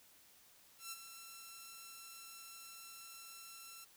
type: tone with ADSR envelope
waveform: 5% pulse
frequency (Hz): 1347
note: E6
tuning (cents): +37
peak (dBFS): -31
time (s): 0.78-3.85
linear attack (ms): 140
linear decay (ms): 28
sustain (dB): -9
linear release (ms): 12
effects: white hiss -65 dBFS RMS until 3.96 s